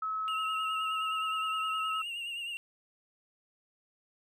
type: tone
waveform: sine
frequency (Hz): 1290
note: E6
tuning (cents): -38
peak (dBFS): -31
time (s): 0.02-2.02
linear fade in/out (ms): 5
type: tone with vibrato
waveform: triangle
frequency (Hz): 2794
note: F7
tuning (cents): 0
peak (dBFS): -34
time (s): 0.28-2.57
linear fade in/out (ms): 0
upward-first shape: triangle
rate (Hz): 9.6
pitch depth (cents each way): 62
effects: none